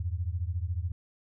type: beating tone pair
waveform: sine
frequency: 82.41 / 96.41 Hz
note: E2 / G2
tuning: 0 / -28 cents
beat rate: 14 Hz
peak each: -31 / -33 dBFS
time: 0-0.92 s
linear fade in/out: 5 ms
effects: none